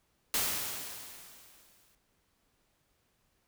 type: noise with exponential decay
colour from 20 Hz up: white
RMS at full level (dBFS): -29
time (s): 0.34-1.95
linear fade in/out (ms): 1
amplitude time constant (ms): 350
effects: pink hiss -74 dBFS RMS until 3.47 s